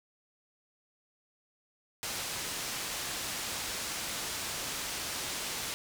white low-pass noise, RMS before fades -37 dBFS, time 2.03-5.74 s, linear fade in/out 0 ms, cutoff 8100 Hz, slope 12 dB/octave, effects none

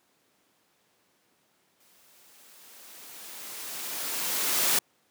white noise with exponential growth, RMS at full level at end -23 dBFS, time 1.8-4.79 s, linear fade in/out 5 ms, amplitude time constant 650 ms, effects pink hiss -68 dBFS RMS until 5.1 s + high-pass 200 Hz 12 dB/octave

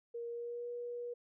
sine tone with pitch glide, 470 to 481.3 Hz, A#4 to B4, +14 to -45 cents, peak -39 dBFS, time 0.14-1.14 s, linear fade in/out 10 ms, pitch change +41 cents, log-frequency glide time 0.28-0.69 s, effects none

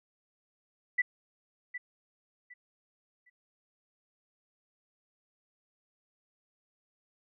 sine tone with echo, 1976 Hz, B6, in tune, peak -23 dBFS, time 0.98-1.02 s, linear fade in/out 10 ms, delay 760 ms, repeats 3, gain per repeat -12 dB, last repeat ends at 3.3 s, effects none

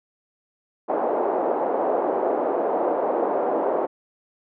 white band-pass noise, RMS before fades -23 dBFS, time 0.88-3.87 s, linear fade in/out 20 ms, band 330 to 760 Hz, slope 24 dB/octave, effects none

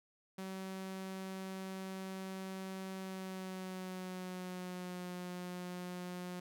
sawtooth tone with pitch glide, 190 to 179.44 Hz, F#3 to F3, +46 to +47 cents, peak -38 dBFS, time 0.38-6.4 s, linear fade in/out 5 ms, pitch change -99 cents, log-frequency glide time 2.96-5.11 s, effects none

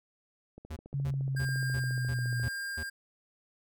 click train, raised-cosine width 2 ms, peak -34 dBFS, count 28, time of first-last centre 0.58-2.468 s, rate 14.3 Hz
square tone bursts, 77.78 Hz, D#2, in tune, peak -37 dBFS, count 7, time 0.7-2.835 s, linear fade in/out 10 ms, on 65 ms, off 280 ms
sine exponential sweep, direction down, 139.8 to 118.7 Hz, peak -29 dBFS, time 0.94-2.48 s, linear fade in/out 0 ms
square tone with tremolo, 1604 Hz, G6, 39 cents sharp, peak -35 dBFS, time 1.36-2.9 s, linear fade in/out 10 ms, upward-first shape sine, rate 1 Hz, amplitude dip 35%
effects none

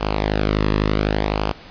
sawtooth tone with flanger, 51.91 Hz, G#1, in tune, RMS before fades -20 dBFS, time 0-1.53 s, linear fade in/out 20 ms, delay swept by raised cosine 0.52 to 1.35 ms, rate 0.68 Hz, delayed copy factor -0.7, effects pink hiss -41 dBFS RMS until 1.7 s + resampled to 11025 Hz

